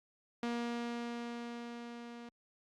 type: tone with level ramp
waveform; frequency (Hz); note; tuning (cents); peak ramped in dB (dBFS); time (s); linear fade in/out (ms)
sawtooth; 236.9; A#3; +28; -30 to -43; 0.43-2.29; 2
effects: low-pass 5000 Hz 12 dB/octave + Opus 48 kbps